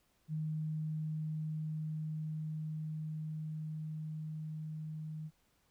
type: tone with level ramp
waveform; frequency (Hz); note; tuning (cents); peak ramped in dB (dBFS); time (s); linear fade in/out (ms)
sine; 155.56; D#3; 0; -34 to -40; 0.28-5.31; 50
effects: pink hiss -74 dBFS RMS until 5.7 s